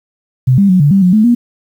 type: tone with pitch steps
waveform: sine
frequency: 128.5 / 198.9 / 184 / 144.7 / 195.5 / 180.7 / 215.6 / 239.3 Hz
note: C3 / G3 / F#3 / D3 / G3 / F#3 / A3 / A#3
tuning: -31 / +25 / -9 / -25 / -4 / -41 / -35 / +46 cents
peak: -5 dBFS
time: 0.47-1.35 s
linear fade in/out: 10 ms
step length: 110 ms
effects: 7-bit